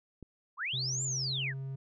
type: click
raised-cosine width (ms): 3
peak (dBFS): -33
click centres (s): 0.227
type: linear two-way sweep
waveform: sine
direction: up then down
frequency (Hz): 932.3 to 7390 to 1465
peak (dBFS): -32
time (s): 0.57-1.54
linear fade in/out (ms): 50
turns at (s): 1.03
type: tone with pitch glide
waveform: triangle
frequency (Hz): 129.9 to 134.71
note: C3 to C#3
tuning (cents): -12 to -49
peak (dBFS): -34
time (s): 0.73-1.76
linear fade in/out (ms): 10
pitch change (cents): +63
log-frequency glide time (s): 0.98-1.48
effects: none